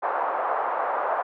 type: band-pass noise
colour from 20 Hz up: pink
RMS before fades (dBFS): -26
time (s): 0.02-1.23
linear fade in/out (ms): 20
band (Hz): 620 to 1200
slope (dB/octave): 24
effects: none